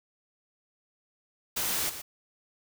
white noise with echo, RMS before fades -30 dBFS, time 1.56-1.9 s, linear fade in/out 10 ms, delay 120 ms, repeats 1, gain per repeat -10 dB, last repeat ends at 2.02 s, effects none

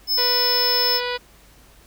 square tone, 5220 Hz, E8, 18 cents flat, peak -18 dBFS, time 0.07-1.01 s, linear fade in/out 50 ms
harmonic tone, 491 Hz, B4, 10 cents flat, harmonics 1 / 2 / 3 / 4 / 5 / 6 / 7 / 8 / 9 / 10, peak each -27 / -30 / -32 / -33 / -34 / -35 / -35 / -36 / -37 / -37 dBFS, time 0.17-1.18 s, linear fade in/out 20 ms
effects added 50 Hz sine -52 dBFS peak until 1.86 s + pink hiss -52 dBFS RMS until 1.86 s

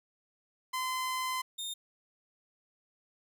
sawtooth tone pair in turn, 1028 / 3650 Hz, C6 / A#7, -31 / -37 cents, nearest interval octave + minor seventh, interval 2194 cents, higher second, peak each -28 / -33 dBFS, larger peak first, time 0.73-1.42 / 1.58-1.74 s, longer first, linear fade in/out 10 ms, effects none

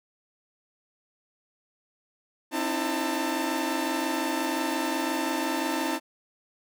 sawtooth tone cluster, 265.5 / 307.3 / 333 / 893 Hz, C4 / D#4 / E4 / A5, +25 / -21 / +18 / +25 cents, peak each -28 dBFS, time 2.51-6 s, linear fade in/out 50 ms, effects none

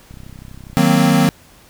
click train, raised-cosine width 5 ms, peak -24 dBFS, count 21, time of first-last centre 0.11-0.731 s, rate 32.2 Hz
square chord, C half-diminished seventh, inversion first, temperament equal, 155.56 / 185 / 233.1 / 261.6 Hz, Eb3 / Gb3 / Bb3 / C4, 0 / 0 / 0 / 0 cents, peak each -17 dBFS, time 0.77-1.29 s, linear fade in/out 0 ms
effects pink hiss -47 dBFS RMS until 1.69 s

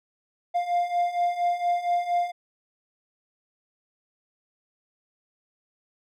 triangle beating tone pair, 698.5 / 702.8 Hz, F5 / F5, 0 / +11 cents, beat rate 4.3 Hz, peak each -26 / -22 dBFS, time 0.54-2.32 s, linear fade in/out 20 ms, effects none

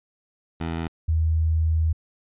15% pulse / sine tone pair in turn, 82.41 / 80.16 Hz, E2 / E2, 0 / -48 cents, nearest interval unison, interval 48 cents, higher first, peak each -20 / -18 dBFS, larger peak second, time 0.6-0.88 / 1.08-1.93 s, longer second, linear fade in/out 10 ms, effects resampled to 8000 Hz

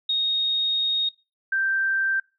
sine tone pair in turn, 3729 / 1567.9 Hz, A#7 / G6, 0 / 0 cents, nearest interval octave + minor third, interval 1500 cents, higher first, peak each -20 dBFS, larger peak neither, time 0.09-1.09 / 1.52-2.2 s, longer first, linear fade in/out 5 ms, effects noise-tail reverb RT60 0.3 s tail -24 dB re dry

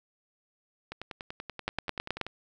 two click trains, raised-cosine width 0.3 ms, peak -22 / -13 dBFS, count 15 / 6, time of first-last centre 0.92-2.266 / 1.68-2.213 s, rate 10.4 / 9.38 Hz, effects none

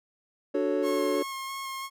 triangle chord, D major seventh, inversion none, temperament equal, 293.7 / 370 / 440 / 554.4 Hz, D4 / F#4 / A4 / C#5, 0 / 0 / 0 / 0 cents, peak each -28 dBFS, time 0.54-1.23 s, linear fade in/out 10 ms
sawtooth tone with vibrato, 1080 Hz, C#6, 45 cents flat, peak -30 dBFS, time 0.82-1.9 s, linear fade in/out 50 ms, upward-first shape square, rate 3 Hz, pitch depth 11 cents each way
effects none

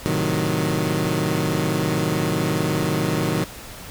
20% pulse chord, A diminished seventh, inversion none, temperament equal, 110 / 130.81 / 155.56 / 185 Hz, A2 / C3 / Eb3 / Gb3, 0 / 0 / 0 / 0 cents, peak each -23 / -23 / -18 / -21 dBFS, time 0.06-3.44 s, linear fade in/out 0 ms, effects pink hiss -38 dBFS RMS until 3.9 s

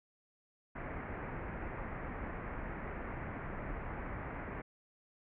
pink low-pass noise, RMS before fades -42 dBFS, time 0.75-4.62 s, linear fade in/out 10 ms, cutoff 2200 Hz, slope 48 dB/octave, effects none

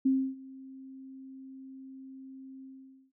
sine tone with ADSR envelope, 265.4 Hz, C4, 25 cents sharp, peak -21 dBFS, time 0.05-3.12 s, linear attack 10 ms, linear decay 290 ms, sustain -23 dB, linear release 490 ms, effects none

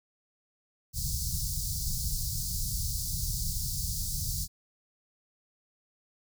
pink band-stop noise, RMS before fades -32 dBFS, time 0.93-4.48 s, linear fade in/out 50 ms, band 160 to 4500 Hz, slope 48 dB/octave, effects none

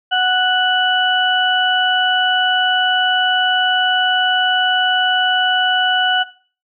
harmonic tone, 740 Hz, F#5, in tune, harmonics 1 / 2 / 4, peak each -17 / -17 / -17 dBFS, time 0.11-6.24 s, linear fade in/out 20 ms, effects noise-tail reverb RT60 0.4 s tail -17 dB re dry

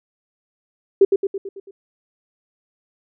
sine tone with echo, 392 Hz, G4, in tune, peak -7 dBFS, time 1.01-1.05 s, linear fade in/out 5 ms, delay 110 ms, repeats 6, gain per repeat -5 dB, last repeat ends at 1.71 s, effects none

